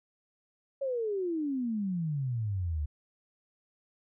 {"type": "exponential sweep", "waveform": "sine", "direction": "down", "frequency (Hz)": [560, 71.3], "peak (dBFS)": -29, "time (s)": [0.81, 2.86], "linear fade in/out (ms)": 10, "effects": []}